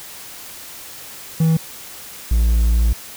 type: tone pair in turn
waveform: triangle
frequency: 161.6 / 57.03 Hz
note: E3 / A#1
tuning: -34 / -37 cents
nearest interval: octave + tritone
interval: 1803 cents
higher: first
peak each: -10 dBFS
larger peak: neither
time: 1.4-1.57 / 2.31-2.93 s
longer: second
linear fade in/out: 5 ms
effects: white hiss -36 dBFS RMS until 3.16 s